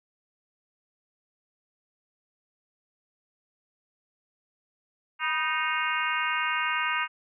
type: harmonic tone with a mistuned harmonic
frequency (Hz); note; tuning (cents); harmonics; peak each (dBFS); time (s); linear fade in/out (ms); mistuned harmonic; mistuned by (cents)
310.1; D#4; -6; 3 / 4 / 5 / 6 / 7 / 8 / 9; -33 / -31 / -31 / -35 / -33 / -35 / -34; 5.19-7.08; 50; 3; +71
effects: none